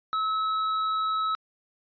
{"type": "tone with tanh clipping", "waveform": "sine", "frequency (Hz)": 1294, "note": "E6", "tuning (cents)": -32, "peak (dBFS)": -26, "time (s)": [0.13, 1.35], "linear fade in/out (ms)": 0, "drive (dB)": 10, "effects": ["resampled to 11025 Hz"]}